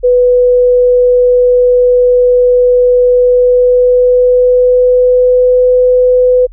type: tone with pitch glide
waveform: sine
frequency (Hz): 494.8 to 501.1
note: B4 to B4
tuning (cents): +3 to +25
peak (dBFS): -4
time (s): 0.03-6.47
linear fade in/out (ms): 20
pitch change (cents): +22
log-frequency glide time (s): 3.11-5.68
effects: added 40 Hz sine -29 dBFS peak until 6.52 s